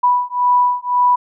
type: beating tone pair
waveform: sine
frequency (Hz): 984 / 985.9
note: B5 / B5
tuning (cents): -7 / -3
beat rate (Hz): 1.9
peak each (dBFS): -15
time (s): 0.03-1.16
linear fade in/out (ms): 10
effects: none